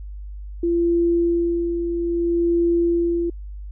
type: tone with tremolo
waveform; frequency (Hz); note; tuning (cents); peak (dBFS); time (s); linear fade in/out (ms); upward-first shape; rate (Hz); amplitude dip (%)
sine; 341.2; F4; -40; -15; 0.63-3.3; 5; sine; 0.61; 50
effects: added 50 Hz sine -31 dBFS peak until 3.71 s